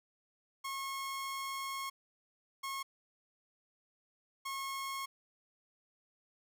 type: tone bursts at uneven times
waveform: sawtooth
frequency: 1087 Hz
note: C#6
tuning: 34 cents flat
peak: -34 dBFS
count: 3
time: 0.64-1.9 / 2.63-2.83 / 4.45-5.06 s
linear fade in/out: 10 ms
effects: none

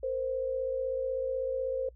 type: tone pair together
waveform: sine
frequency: 467.2 / 523.3 Hz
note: A#4 / C5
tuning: +4 / 0 cents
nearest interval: major second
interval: 196 cents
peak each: -36 / -30 dBFS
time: 0.03-1.89 s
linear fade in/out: 5 ms
effects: noise-tail reverb RT60 0.1 s tail -25 dB re dry + added 59 Hz sine -51 dBFS peak until 1.95 s

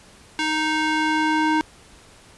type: tone with band-pass filter sweep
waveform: square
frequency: 311.1 Hz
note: D#4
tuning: in tune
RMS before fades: -21 dBFS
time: 0.39-1.61 s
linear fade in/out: 0 ms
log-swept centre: 2500 to 1000 Hz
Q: 0.79
effects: pink hiss -49 dBFS RMS until 2.37 s + resampled to 24000 Hz

